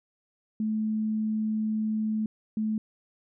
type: tone bursts at uneven times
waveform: sine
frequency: 216.8 Hz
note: A3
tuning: 25 cents flat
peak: -25 dBFS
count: 2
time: 0.6-2.26 / 2.57-2.78 s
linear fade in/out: 2 ms
effects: none